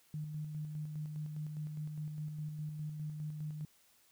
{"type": "tone with tremolo", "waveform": "sine", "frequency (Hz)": 152.1, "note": "D#3", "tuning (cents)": -39, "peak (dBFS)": -37, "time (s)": [0.14, 3.65], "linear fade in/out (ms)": 2, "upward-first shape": "square", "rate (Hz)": 4.9, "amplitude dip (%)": 35, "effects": ["white hiss -68 dBFS RMS until 4.11 s"]}